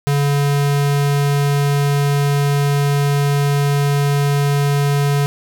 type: tone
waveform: square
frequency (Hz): 142.5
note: C#3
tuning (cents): +48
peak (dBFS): -14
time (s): 0.07-5.26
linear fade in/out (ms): 0
effects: none